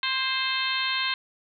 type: harmonic tone with a mistuned harmonic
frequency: 523.3 Hz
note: C5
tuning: in tune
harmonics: 2 / 3 / 4 / 5 / 6 / 7 / 8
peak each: -32 / -32 / -32 / -32 / -32 / -32 / -32 dBFS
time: 0.03-1.14 s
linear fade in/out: 2 ms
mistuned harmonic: 3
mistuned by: +25 cents
effects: none